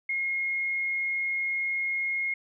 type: tone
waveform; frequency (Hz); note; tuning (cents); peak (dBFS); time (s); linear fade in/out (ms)
sine; 2151; C7; +47; -26; 0.09-2.34; 5
effects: none